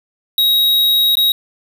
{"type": "tone with dropouts", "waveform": "square", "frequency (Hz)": 3806, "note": "A#7", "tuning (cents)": 35, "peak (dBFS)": -11, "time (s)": [0.38, 1.32], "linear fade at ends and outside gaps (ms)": 2, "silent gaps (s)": [1.154, 1.17], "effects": []}